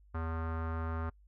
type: tone with low-pass filter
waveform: square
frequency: 81.5 Hz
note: E2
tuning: 19 cents flat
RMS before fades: -36 dBFS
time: 0.14-1.1 s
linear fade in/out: 10 ms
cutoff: 1300 Hz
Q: 3.5
effects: noise-tail reverb RT60 0.1 s tail -26 dB re dry + added 50 Hz sine -58 dBFS peak until 1.27 s